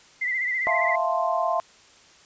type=tone with vibrato; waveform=sine; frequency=2023 Hz; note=B6; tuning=41 cents sharp; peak=-23 dBFS; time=0.21-0.96 s; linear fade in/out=10 ms; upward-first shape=sine; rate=15 Hz; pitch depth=67 cents each way
type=chord; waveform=sine; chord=F major seventh; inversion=third; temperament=equal; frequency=659.3 / 698.5 / 880 / 1046.5 Hz; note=E5 / F5 / A5 / C6; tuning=0 / 0 / 0 / 0 cents; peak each=-26 / -26 / -31 / -26 dBFS; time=0.67-1.6 s; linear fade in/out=0 ms
effects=white hiss -53 dBFS RMS until 2.25 s + resampled to 16000 Hz